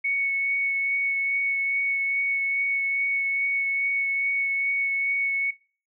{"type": "tone with vibrato", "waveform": "sine", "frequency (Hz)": 2217, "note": "C#7", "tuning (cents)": 0, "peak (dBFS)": -22, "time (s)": [0.04, 5.51], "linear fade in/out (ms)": 10, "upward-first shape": "triangle", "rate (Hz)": 2.4, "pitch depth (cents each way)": 11, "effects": ["noise-tail reverb RT60 0.4 s tail -21 dB re dry"]}